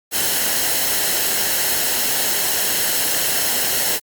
white noise with comb filter, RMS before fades -19 dBFS, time 0.11-4 s, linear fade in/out 50 ms, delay 0.84 ms, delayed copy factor -0.5, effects Opus 48 kbps

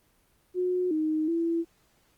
sine tone with pitch steps, 362.9 / 311.5 / 334 Hz, F#4 / D#4 / E4, -34 / +2 / +23 cents, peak -24 dBFS, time 0.54-1.65 s, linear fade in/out 50 ms, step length 370 ms, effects pink hiss -66 dBFS RMS until 2.17 s + Opus 24 kbps

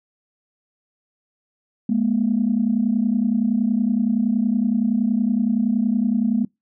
sine tone pair together, 209.3 / 240 Hz, G#3 / B3, +14 / -49 cents, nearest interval major second, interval 237 cents, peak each -19 dBFS, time 1.89-6.45 s, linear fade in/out 5 ms, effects noise-tail reverb RT60 0.2 s tail -26 dB re dry + tanh soft clip ceiling -9 dBFS

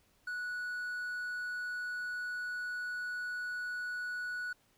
triangle tone, 1471 Hz, F#6, 11 cents flat, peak -34 dBFS, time 0.27-4.53 s, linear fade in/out 5 ms, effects pink hiss -70 dBFS RMS until 4.77 s

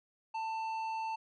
triangle tone with tanh clipping, 890 Hz, A5, 20 cents sharp, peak -36 dBFS, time 0.34-1.16 s, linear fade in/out 10 ms, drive 13 dB, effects none

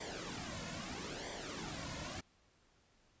pink noise with flanger, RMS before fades -44 dBFS, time 0-2.21 s, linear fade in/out 10 ms, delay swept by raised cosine 0.74 to 2.54 ms, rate 0.77 Hz, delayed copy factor -0.7, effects pink hiss -71 dBFS RMS until 3.2 s + resampled to 16000 Hz

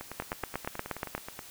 two click trains, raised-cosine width 0.5 ms, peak -16 / -23 dBFS, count 9 / 14, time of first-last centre 0.2-1.15 / 0.01-1.392 s, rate 8.42 / 9.41 Hz, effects white hiss -49 dBFS RMS until 1.5 s

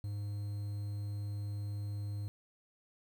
triangle tone with quantisation, 102.3 Hz, G#2, 26 cents flat, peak -34 dBFS, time 0.04-2.28 s, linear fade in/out 0 ms, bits 10, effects none

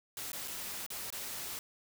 white noise with dropouts, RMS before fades -41 dBFS, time 0.17-1.59 s, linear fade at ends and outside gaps 1 ms, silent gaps 0.318-0.331 / 0.476-0.48 / 0.864-0.903 / 1.103-1.125 s, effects none

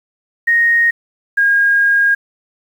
sine tone pair in turn, 1864.7 / 1626.2 Hz, A#6 / G#6, 0 / -37 cents, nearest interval major second, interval 237 cents, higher first, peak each -9 dBFS, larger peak neither, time 0.47-0.91 / 1.37-2.15 s, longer second, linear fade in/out 10 ms, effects 7-bit

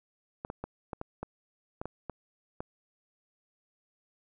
clicks, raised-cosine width 1 ms, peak -22 dBFS, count 10, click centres 0.449 / 0.501 / 0.64 / 0.932 / 1.014 / 1.23 / 1.815 / 1.856 / 2.097 / 2.605 s, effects none

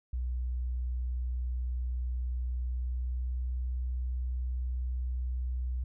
sine tone with pitch glide, 61.74 to 62.39 Hz, B1 to B1, 0 to +18 cents, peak -30 dBFS, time 0.13-5.84 s, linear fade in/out 5 ms, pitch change +18 cents, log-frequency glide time 2.65-3.48 s, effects none

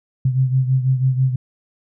sine beating tone pair, 129.4 / 135.5 Hz, C3 / C#3, -19 / -39 cents, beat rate 6.1 Hz, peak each -15 / -21 dBFS, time 0.25-1.36 s, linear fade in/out 5 ms, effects none

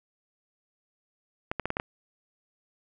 clicks, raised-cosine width 0.5 ms, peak -14 dBFS, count 6, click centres 1.515 / 1.597 / 1.656 / 1.704 / 1.769 / 1.799 s, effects none

